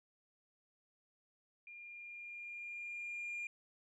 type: tone with level ramp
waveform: sine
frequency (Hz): 2407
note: D7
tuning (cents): +42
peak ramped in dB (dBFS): -50 to -37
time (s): 1.67-3.47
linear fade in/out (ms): 2
effects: tanh soft clip ceiling -38 dBFS